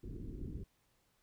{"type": "low-pass noise", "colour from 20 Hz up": "pink", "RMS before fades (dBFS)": -44, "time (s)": [0.03, 0.64], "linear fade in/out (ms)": 10, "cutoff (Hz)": 390, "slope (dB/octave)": 48, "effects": ["pink hiss -75 dBFS RMS until 1.22 s"]}